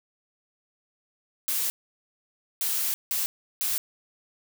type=noise bursts at uneven times; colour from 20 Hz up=blue; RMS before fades=-27 dBFS; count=4; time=1.48-1.7 / 2.61-2.94 / 3.11-3.26 / 3.61-3.78 s; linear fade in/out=0 ms; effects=none